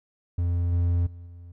triangle tone with level steps, 86.8 Hz, F2, 10 cents flat, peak -20 / -18 / -37 / -39 dBFS, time 0.38-1.52 s, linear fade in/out 5 ms, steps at 0.72 / 1.06 / 1.26 s, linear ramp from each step 10 ms, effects none

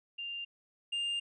sine / triangle tone pair in turn, 2794 / 2805 Hz, F7 / F7, 0 / +7 cents, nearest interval unison, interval 7 cents, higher second, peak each -37 / -30 dBFS, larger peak second, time 0.18-0.45 / 0.92-1.2 s, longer second, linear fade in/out 10 ms, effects resampled to 24000 Hz

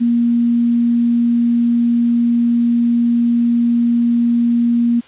sine tone, 236.4 Hz, A#3, 24 cents sharp, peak -11 dBFS, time 0-5.01 s, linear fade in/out 20 ms, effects white hiss -44 dBFS RMS until 5.07 s + resampled to 8000 Hz

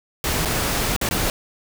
pink noise with dropouts, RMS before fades -22 dBFS, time 0.24-1.3 s, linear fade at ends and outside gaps 1 ms, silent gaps 0.451-0.456 / 0.964-1.013 / 1.089-1.11 s, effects none

